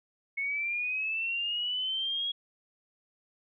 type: linear sweep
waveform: sine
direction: up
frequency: 2190 to 3322 Hz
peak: -29 dBFS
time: 0.37-2.32 s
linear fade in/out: 10 ms
effects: none